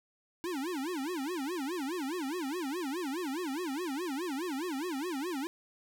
square tone with vibrato, 311.1 Hz, D#4, in tune, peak -34 dBFS, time 0.44-5.47 s, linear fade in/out 0 ms, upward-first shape sine, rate 4.8 Hz, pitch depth 300 cents each way, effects none

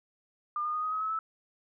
sine tone with pitch steps, 1204 / 1220.8 / 1237.8 / 1255.1 / 1272.6 / 1290.4 / 1308.4 Hz, D6 / D#6 / D#6 / D#6 / D#6 / E6 / E6, +43 / -33 / -9 / +15 / +39 / -37 / -13 cents, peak -29 dBFS, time 0.56-1.19 s, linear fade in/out 2 ms, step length 90 ms, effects none

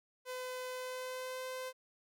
sawtooth tone with pitch glide, 507 to 514.7 Hz, B4 to C5, +45 to -29 cents, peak -36 dBFS, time 0.25-1.73 s, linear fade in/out 50 ms, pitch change +26 cents, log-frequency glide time 0.69-1.47 s, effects none

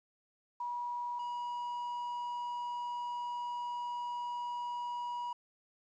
sine / triangle tone pair in turn, 966 / 966 Hz, B5 / B5, -39 / -39 cents, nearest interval unison, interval 0 cents, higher neither, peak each -35 / -34 dBFS, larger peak second, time 0.6-1.19 / 1.19-5.33 s, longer second, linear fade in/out 5 ms, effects resampled to 16000 Hz + 11-bit

